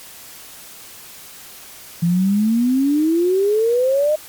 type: exponential sweep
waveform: sine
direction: up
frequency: 166.3 to 622.3 Hz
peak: -13 dBFS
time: 2.02-4.16 s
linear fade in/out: 10 ms
effects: white hiss -39 dBFS RMS until 4.28 s + MP3 96 kbps